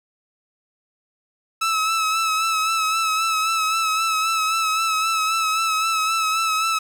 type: tone with vibrato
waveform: sawtooth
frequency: 1302 Hz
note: E6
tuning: 22 cents flat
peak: -15 dBFS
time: 1.61-6.79 s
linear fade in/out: 10 ms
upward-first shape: sine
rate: 3.8 Hz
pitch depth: 35 cents each way
effects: low-pass 11000 Hz 12 dB/octave + 7-bit